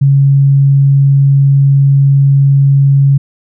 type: tone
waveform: sine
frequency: 138.59 Hz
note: C#3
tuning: in tune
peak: -4 dBFS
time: 0.01-3.18 s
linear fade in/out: 10 ms
effects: none